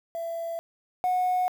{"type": "tone pair in turn", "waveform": "sine", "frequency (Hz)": [669, 731.2], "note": ["E5", "F#5"], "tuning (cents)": [25, -21], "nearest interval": "major second", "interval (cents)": 154, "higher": "second", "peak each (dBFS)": [-29, -20], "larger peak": "second", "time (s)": [[0.15, 0.59], [1.04, 1.48]], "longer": "neither", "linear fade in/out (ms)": 0, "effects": ["tanh soft clip ceiling -20 dBFS", "8-bit"]}